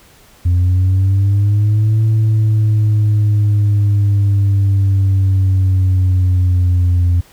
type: linear two-way sweep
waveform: sine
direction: up then down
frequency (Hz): 87.3 to 110.4 to 87.3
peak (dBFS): -7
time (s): 0.45-7.21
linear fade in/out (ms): 10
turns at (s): 2.03
effects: tanh soft clip ceiling -8 dBFS + pink hiss -46 dBFS RMS until 7.32 s